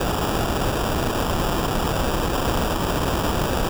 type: noise with sample-and-hold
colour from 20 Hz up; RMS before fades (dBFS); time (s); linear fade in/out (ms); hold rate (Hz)
pink; -22; 0-3.69; 5; 2100
effects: none